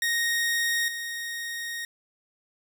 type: tone with level steps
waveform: sawtooth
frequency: 1864.7 Hz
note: A#6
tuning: in tune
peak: -20 / -28 dBFS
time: 0.02-1.85 s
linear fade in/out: 2 ms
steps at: 0.88 s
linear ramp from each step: 2 ms
effects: 10-bit